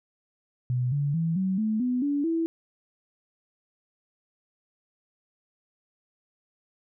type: tone with pitch steps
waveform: sine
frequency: 124.7 / 143.24 / 164.54 / 189.01 / 217.1 / 249.4 / 286.5 / 329.1 Hz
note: B2 / D3 / E3 / F#3 / A3 / B3 / D4 / E4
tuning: +17 / -43 / -3 / +37 / -23 / +17 / -43 / -3 cents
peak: -23 dBFS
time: 0.7-2.46 s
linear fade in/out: 0 ms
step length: 220 ms
effects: none